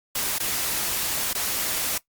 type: noise with dropouts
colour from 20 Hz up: white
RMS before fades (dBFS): -26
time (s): 0.15-1.98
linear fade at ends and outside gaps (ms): 5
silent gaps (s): 0.385-0.4 / 1.332-1.349
effects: noise-tail reverb RT60 0.1 s tail -18 dB re dry + Opus 48 kbps